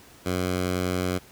10% pulse tone, 90.9 Hz, F#2, 30 cents flat, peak -16 dBFS, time 0.25-1.19 s, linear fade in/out 20 ms, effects pink hiss -51 dBFS RMS until 1.31 s + high-pass 60 Hz 12 dB/octave

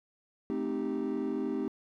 triangle chord, A half-diminished seventh, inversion none, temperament equal with one note detuned, 218.1 / 261.6 / 311.1 / 392 Hz, A3 / C4 / Eb4 / G4, -15 / 0 / 0 / 0 cents, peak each -35 / -32 / -33 / -33 dBFS, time 0.5-1.68 s, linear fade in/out 0 ms, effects tanh soft clip ceiling -22 dBFS

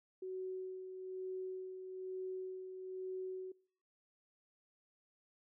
sine tone with tremolo, 373.6 Hz, F#4, 17 cents sharp, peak -39 dBFS, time 0.22-3.52 s, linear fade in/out 5 ms, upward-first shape sine, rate 1.1 Hz, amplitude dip 50%, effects noise-tail reverb RT60 0.5 s tail -24 dB re dry

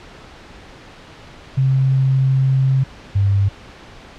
sine tone pair in turn, 133.2 / 99.13 Hz, C3 / G2, +31 / +20 cents, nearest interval perfect fourth, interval 511 cents, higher first, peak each -12 dBFS, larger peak neither, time 1.57-2.84 / 3.15-3.49 s, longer first, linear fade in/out 10 ms, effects pink hiss -40 dBFS RMS until 4.18 s + low-pass 4000 Hz 12 dB/octave

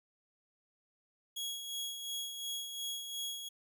sawtooth tone with tremolo, 3322 Hz, G#7, in tune, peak -33 dBFS, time 1.36-3.49 s, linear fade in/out 10 ms, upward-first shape sine, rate 2.8 Hz, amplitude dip 50%, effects none

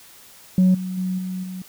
sine tone with level steps, 185 Hz, F#3, in tune, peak -10 / -25 / -21 / -25 / -29 dBFS, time 0.58-1.62 s, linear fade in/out 2 ms, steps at 0.74 / 0.97 / 1.18 / 1.43 s, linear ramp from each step 10 ms, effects tanh soft clip ceiling -10 dBFS + white hiss -47 dBFS RMS until 1.68 s

